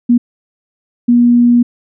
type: tone bursts at uneven times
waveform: sine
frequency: 240.3 Hz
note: B3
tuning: 47 cents flat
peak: -5 dBFS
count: 2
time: 0.09-0.18 / 1.08-1.63 s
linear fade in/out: 10 ms
effects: none